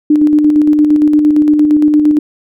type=tone with tremolo; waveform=sine; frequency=300 Hz; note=D4; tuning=37 cents sharp; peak=-4 dBFS; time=0.1-2.19 s; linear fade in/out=5 ms; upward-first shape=square; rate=8.7 Hz; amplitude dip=35%; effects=none